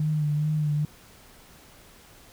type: tone with vibrato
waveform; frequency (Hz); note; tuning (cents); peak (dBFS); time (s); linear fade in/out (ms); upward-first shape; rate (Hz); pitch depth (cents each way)
sine; 151.1; D3; +50; -22; 0-0.85; 2; sine; 2.4; 35
effects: pink hiss -52 dBFS RMS until 2.32 s